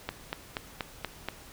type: click train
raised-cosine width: 0.3 ms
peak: -15 dBFS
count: 6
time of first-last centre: 0.09-1.286 s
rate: 4.18 Hz
effects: pink hiss -50 dBFS RMS until 1.52 s